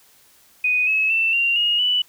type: tone with pitch steps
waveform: sine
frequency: 2489 / 2578 / 2671 / 2767 / 2866 / 2968 Hz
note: D#7 / E7 / E7 / F7 / F7 / F#7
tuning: 0 / -39 / +22 / -17 / +44 / +5 cents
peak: -16 dBFS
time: 0.64-2.02 s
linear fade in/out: 5 ms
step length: 230 ms
effects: white hiss -54 dBFS RMS until 2.08 s